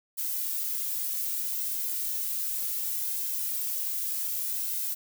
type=noise with flanger; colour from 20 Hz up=violet; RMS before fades=-31 dBFS; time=0.17-4.95 s; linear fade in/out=20 ms; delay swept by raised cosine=1.9 to 2.45 ms; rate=0.66 Hz; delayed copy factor=+0.6; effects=none